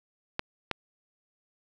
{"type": "clicks", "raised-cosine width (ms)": 0.3, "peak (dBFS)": -12, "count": 2, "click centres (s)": [0.394, 0.713], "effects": []}